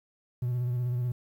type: tone with vibrato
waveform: triangle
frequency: 123.1 Hz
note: B2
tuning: 5 cents flat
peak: -24 dBFS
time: 0.42-1.12 s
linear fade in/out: 5 ms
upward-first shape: square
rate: 16 Hz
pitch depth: 30 cents each way
effects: tanh soft clip ceiling -20 dBFS + 10-bit